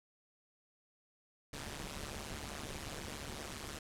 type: noise with amplitude modulation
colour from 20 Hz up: pink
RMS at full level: -40 dBFS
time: 1.53-3.79 s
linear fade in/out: 5 ms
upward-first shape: sine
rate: 145 Hz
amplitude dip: 100%
effects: low-pass 10000 Hz 12 dB/octave